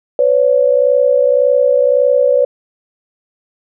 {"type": "tone pair together", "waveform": "sine", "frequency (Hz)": [505, 566.8], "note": ["B4", "C#5"], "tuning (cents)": [39, 38], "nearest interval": "major second", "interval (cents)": 199, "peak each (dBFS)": -11, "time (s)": [0.19, 2.45], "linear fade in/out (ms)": 2, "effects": []}